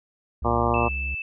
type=tone with vibrato; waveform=triangle; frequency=66.8 Hz; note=C2; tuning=36 cents sharp; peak=-26 dBFS; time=0.42-1.15 s; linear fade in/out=5 ms; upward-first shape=triangle; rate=19 Hz; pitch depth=16 cents each way
type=harmonic tone; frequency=118 Hz; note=A#2; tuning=22 cents sharp; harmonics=1 / 2 / 3 / 4 / 5 / 6 / 7 / 8 / 9 / 10; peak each=-29 / -29 / -29 / -29 / -29 / -29 / -29 / -29 / -29 / -29 dBFS; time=0.44-0.89 s; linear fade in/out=20 ms
type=tone; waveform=sine; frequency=2637 Hz; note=E7; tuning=in tune; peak=-28 dBFS; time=0.74-1.22 s; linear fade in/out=2 ms
effects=none